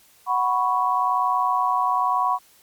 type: chord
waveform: sine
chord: F# suspended fourth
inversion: none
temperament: equal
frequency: 740 / 987.8 / 1108.7 Hz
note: F#5 / B5 / C#6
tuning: 0 / 0 / 0 cents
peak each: -24 / -22 / -22 dBFS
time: 0.26-2.39 s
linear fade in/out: 50 ms
effects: white hiss -55 dBFS RMS until 2.62 s + MP3 96 kbps